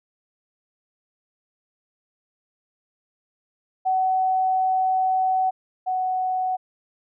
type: tone pair in turn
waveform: sine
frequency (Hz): 752 / 743.8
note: F#5 / F#5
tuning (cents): +28 / +9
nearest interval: unison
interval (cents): 19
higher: first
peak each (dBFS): -18 / -21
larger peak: first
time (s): 3.85-5.51 / 5.86-6.57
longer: first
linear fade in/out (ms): 20
effects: none